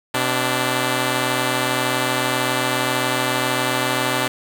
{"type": "tone pair together", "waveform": "5% pulse", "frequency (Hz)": [127.39, 293], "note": ["C3", "D4"], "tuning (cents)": [-46, -4], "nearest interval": "octave + major second", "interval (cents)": 1442, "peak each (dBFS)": -10, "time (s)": [0.14, 4.28], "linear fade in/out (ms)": 5, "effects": []}